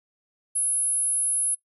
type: tone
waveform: sine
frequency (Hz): 10590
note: E9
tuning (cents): +7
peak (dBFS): -22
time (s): 0.55-1.55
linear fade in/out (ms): 10
effects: noise-tail reverb RT60 0.1 s tail -17 dB re dry